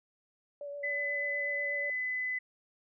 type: tone with vibrato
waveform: sine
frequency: 573 Hz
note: D5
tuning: 43 cents flat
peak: -38 dBFS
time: 0.61-1.9 s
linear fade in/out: 2 ms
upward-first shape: sine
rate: 8.2 Hz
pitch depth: 18 cents each way
type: tone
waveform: sine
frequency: 2010 Hz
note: B6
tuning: 30 cents sharp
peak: -31 dBFS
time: 0.83-2.39 s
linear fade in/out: 10 ms
effects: none